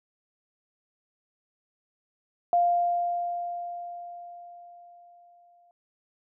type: tone with exponential decay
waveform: sine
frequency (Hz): 698.5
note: F5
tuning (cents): 0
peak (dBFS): -18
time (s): 2.53-5.71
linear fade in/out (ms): 1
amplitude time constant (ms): 690
effects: none